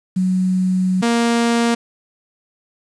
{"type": "tone pair in turn", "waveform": ["sine", "sawtooth"], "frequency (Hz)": [185.2, 234.1], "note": ["F#3", "A#3"], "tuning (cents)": [2, 8], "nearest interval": "major third", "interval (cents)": 406, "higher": "second", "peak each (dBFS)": [-14, -10], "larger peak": "second", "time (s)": [[0.16, 1.02], [1.02, 1.75]], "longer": "first", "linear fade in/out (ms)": 10, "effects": ["resampled to 22050 Hz", "7-bit"]}